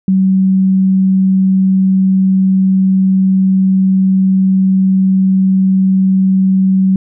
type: tone with vibrato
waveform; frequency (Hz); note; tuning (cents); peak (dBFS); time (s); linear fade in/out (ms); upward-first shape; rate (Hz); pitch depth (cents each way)
sine; 190; F#3; +46; -7; 0.08-6.96; 2; triangle; 20; 18
effects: none